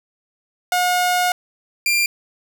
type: tone pair in turn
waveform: sawtooth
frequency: 720 / 2384 Hz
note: F#5 / D7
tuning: -47 / +25 cents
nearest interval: octave + major sixth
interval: 2072 cents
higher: second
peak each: -12 dBFS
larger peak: neither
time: 0.72-1.32 / 1.86-2.06 s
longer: first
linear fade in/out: 2 ms
effects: none